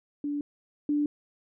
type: tone pair in turn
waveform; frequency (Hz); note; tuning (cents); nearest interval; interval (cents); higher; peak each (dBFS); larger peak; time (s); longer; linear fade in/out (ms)
sine; 290 / 293.7; D4 / D4; -22 / 0; unison; 22; second; -28 / -23; second; 0.24-0.41 / 0.89-1.06; neither; 2
effects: none